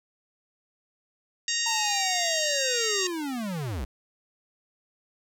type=harmonic tone; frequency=932.3 Hz; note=A#5; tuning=in tune; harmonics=2 / 3 / 4 / 5 / 6 / 7 / 8; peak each=-33 / -33 / -33 / -33 / -33 / -33 / -33 dBFS; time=1.48-3.07 s; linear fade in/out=2 ms
type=linear sweep; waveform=square; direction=down; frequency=916 to 53 Hz; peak=-30 dBFS; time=1.66-3.85 s; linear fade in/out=5 ms
effects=none